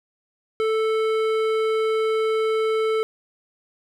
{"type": "tone with hard clipping", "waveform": "sine", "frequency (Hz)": 440, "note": "A4", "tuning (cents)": 0, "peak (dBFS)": -21, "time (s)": [0.6, 3.03], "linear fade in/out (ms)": 0, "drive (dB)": 13, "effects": []}